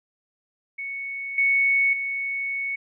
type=tone with level steps; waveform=sine; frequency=2217 Hz; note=C#7; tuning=in tune; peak=-29 / -17 / -25 dBFS; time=0.78-2.76 s; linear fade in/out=10 ms; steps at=1.38 / 1.93 s; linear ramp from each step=2 ms; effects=none